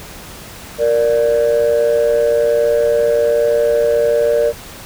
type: tone pair together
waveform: sine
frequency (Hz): 466.2 / 587.4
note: A#4 / D5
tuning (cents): 0 / 0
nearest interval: major third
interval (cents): 400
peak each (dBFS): -12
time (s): 0.78-4.53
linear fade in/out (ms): 50
effects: tanh soft clip ceiling -7 dBFS + pink hiss -34 dBFS RMS until 4.85 s